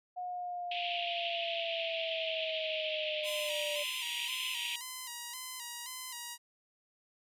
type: linear sweep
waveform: sine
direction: down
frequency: 725 to 587.3 Hz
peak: -36 dBFS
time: 0.16-3.84 s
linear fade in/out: 20 ms
type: band-pass noise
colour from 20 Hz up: white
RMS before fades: -38 dBFS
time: 0.71-4.76 s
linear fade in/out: 5 ms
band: 2500 to 3300 Hz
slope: 48 dB/octave
type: tone with vibrato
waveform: 5% pulse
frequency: 987.8 Hz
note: B5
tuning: in tune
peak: -29 dBFS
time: 3.23-6.38 s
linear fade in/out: 50 ms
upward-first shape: square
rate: 1.9 Hz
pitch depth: 61 cents each way
effects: none